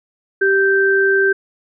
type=tone pair together; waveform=sine; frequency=390.5 / 1562 Hz; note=G4 / G6; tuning=-7 / -7 cents; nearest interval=2 octaves; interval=2400 cents; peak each=-14 dBFS; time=0.41-1.33 s; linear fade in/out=10 ms; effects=none